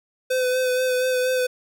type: tone with vibrato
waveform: square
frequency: 508 Hz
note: B4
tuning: 49 cents sharp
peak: -20 dBFS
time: 0.3-1.47 s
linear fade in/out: 10 ms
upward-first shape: sine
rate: 4.2 Hz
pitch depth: 22 cents each way
effects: none